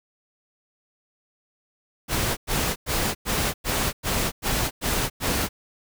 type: noise bursts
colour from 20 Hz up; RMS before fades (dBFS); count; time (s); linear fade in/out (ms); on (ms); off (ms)
pink; -24; 9; 2.08-5.49; 50; 290; 100
effects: none